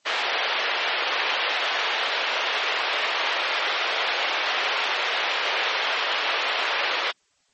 white band-pass noise, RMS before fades -25 dBFS, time 0.05-7.12 s, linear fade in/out 20 ms, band 450 to 3400 Hz, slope 24 dB/octave, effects white hiss -66 dBFS RMS until 7.53 s + MP3 32 kbps

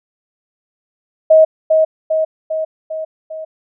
sine tone with echo, 633 Hz, D#5, 30 cents sharp, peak -4 dBFS, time 1.3-1.45 s, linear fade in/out 10 ms, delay 400 ms, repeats 5, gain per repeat -4 dB, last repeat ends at 3.45 s, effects none

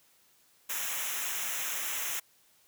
white noise with comb filter, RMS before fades -34 dBFS, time 0.69-2.2 s, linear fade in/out 10 ms, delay 0.22 ms, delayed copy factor -0.8, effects white hiss -65 dBFS RMS until 2.67 s + high-pass 60 Hz 12 dB/octave

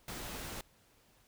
pink noise, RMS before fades -43 dBFS, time 0.08-0.61 s, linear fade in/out 2 ms, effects pink hiss -67 dBFS RMS until 1.27 s

